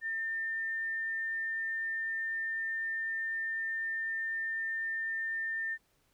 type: tone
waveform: sine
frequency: 1802 Hz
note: A6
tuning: 41 cents sharp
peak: -32 dBFS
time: 0.01-5.78 s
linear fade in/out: 50 ms
effects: pink hiss -72 dBFS RMS until 6.13 s